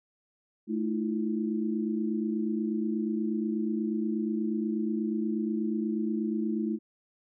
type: tone cluster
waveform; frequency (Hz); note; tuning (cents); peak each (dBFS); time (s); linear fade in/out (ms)
sine; 217.2 / 314.7 / 343; A3 / D#4 / F4; -22 / +20 / -31; -29 / -33 / -34; 0.67-6.79; 50
effects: none